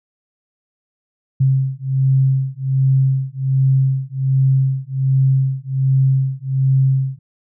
sine beating tone pair, 132.9 / 134.2 Hz, C3 / C3, +27 / +44 cents, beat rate 1.3 Hz, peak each -16 / -16 dBFS, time 1.4-7.19 s, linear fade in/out 10 ms, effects none

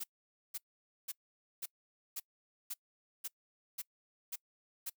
blue noise bursts, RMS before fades -40 dBFS, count 10, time 0-4.9 s, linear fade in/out 10 ms, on 40 ms, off 500 ms, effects noise-tail reverb RT60 0.1 s tail -24 dB re dry

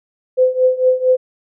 sine tone with tremolo, 511 Hz, C5, 41 cents flat, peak -7 dBFS, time 0.37-1.17 s, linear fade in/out 20 ms, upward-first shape triangle, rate 4.4 Hz, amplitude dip 90%, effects none

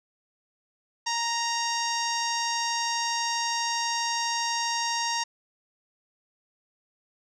sawtooth tone with low-pass filter, 932.3 Hz, A#5, in tune, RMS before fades -28 dBFS, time 1.06-5.24 s, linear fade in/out 10 ms, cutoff 5900 Hz, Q 4.7, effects none

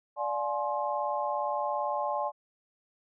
sine chord, D half-diminished seventh, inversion none, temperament just, 587.3 / 704.8 / 845.8 / 1057.2 Hz, D5 / F5 / Ab5 / C6, 0 / +16 / +31 / +18 cents, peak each -33 / -37 / -32 / -34 dBFS, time 0.16-2.32 s, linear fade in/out 50 ms, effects none

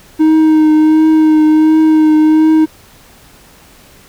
triangle tone with vibrato, 311.9 Hz, D#4, 4 cents sharp, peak -3 dBFS, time 0.19-2.66 s, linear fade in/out 20 ms, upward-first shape triangle, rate 1.4 Hz, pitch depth 23 cents each way, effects pink hiss -42 dBFS RMS until 4.08 s

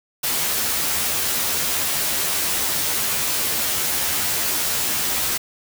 white noise with comb filter, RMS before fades -22 dBFS, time 0.23-5.38 s, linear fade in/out 10 ms, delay 13 ms, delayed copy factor +0.75, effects none

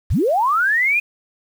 sine linear sweep, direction up, 34.14 to 2500 Hz, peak -14 dBFS, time 0.1-1 s, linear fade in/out 10 ms, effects 7-bit

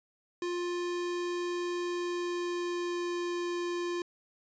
square tone with pitch glide, 351.6 to 349.4 Hz, F4 to F4, +12 to +1 cents, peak -32 dBFS, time 0.42-4.02 s, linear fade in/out 2 ms, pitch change -11 cents, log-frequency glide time 1.83-3.52 s, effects resampled to 16000 Hz

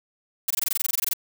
blue noise bursts, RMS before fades -23 dBFS, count 15, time 0.48-1.135 s, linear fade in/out 5 ms, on 25 ms, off 20 ms, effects none

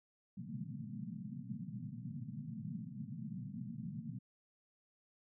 white band-pass noise, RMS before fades -45 dBFS, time 0.37-4.19 s, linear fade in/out 10 ms, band 110 to 240 Hz, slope 96 dB/octave, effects none

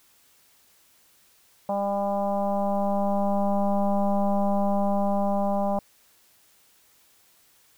sine tone with frequency modulation, 399.9 Hz, G4, 35 cents sharp, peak -21 dBFS, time 1.69-5.79 s, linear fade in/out 2 ms, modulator 200 Hz, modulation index 2.4, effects white hiss -60 dBFS RMS until 7.77 s

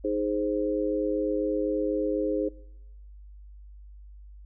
sine chord, Ab major, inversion second, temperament equal, 311.1 / 415.3 / 523.3 Hz, Eb4 / Ab4 / C5, 0 / 0 / 0 cents, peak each -29 dBFS, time 0.04-2.49 s, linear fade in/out 10 ms, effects noise-tail reverb RT60 1.0 s tail -24 dB re dry + added 50 Hz sine -44 dBFS peak until 4.45 s

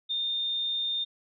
sine tone, 3631 Hz, A#7, 46 cents flat, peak -27 dBFS, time 0.09-1.05 s, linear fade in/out 20 ms, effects none

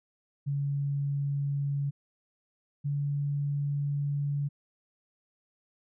sine tone pair in turn, 141.3 / 143.11 Hz, C#3 / D3, +34 / -44 cents, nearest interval unison, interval 22 cents, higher second, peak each -27 / -27 dBFS, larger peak neither, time 0.46-1.91 / 2.84-4.49 s, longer second, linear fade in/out 20 ms, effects none

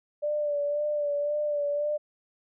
sine tone with vibrato, 587 Hz, D5, 1 cent flat, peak -25 dBFS, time 0.22-1.98 s, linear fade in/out 20 ms, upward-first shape sine, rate 1.9 Hz, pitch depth 32 cents each way, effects none

